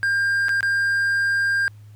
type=tone with dropouts; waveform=triangle; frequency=1600 Hz; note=G6; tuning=35 cents sharp; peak=-16 dBFS; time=0.03-1.68 s; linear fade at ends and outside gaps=0 ms; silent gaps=0.484-0.492 / 0.607-0.629 s; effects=added 105 Hz sine -41 dBFS peak until 1.95 s + pink hiss -61 dBFS RMS until 1.95 s